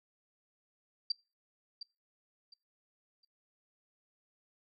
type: tone with echo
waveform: sine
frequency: 4699 Hz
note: D8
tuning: in tune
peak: -28 dBFS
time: 1.1-1.12 s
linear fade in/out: 5 ms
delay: 710 ms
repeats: 3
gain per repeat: -12 dB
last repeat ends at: 3.25 s
effects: noise-tail reverb RT60 0.3 s tail -25 dB re dry